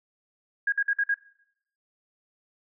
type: tone bursts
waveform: sine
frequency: 1636 Hz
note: G#6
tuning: 26 cents flat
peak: -21 dBFS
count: 5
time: 0.67-1.143 s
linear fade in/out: 5 ms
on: 53 ms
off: 52 ms
effects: noise-tail reverb RT60 0.7 s tail -19 dB re dry